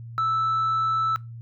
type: tone with tanh clipping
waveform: sine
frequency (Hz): 1316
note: E6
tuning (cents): -3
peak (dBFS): -21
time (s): 0.18-1.16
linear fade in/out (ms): 0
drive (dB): 1
effects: noise-tail reverb RT60 0.2 s tail -21 dB re dry + added 116 Hz sine -36 dBFS peak until 1.41 s